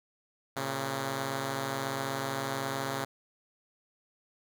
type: tone pair together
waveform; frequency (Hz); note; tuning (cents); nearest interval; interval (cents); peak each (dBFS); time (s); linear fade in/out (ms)
5% pulse; 114.6 / 135.99; A#2 / C#3; -29 / -33; minor third; 296; -28 / -21; 0.56-3.05; 10
effects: none